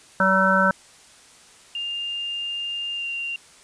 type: harmonic tone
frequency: 190.5 Hz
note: G3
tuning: 49 cents flat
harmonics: 1 / 3 / 5 / 7 / 8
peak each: -23 / -23 / -24 / -21 / -20 dBFS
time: 0.2-0.71 s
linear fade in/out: 2 ms
type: tone with pitch glide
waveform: sine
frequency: 2805 to 2774 Hz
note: F7 to F7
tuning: +7 to -12 cents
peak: -26 dBFS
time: 1.75-3.36 s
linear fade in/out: 2 ms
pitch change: -19 cents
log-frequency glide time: 2.95-3.06 s
effects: white hiss -50 dBFS RMS until 3.63 s + resampled to 22050 Hz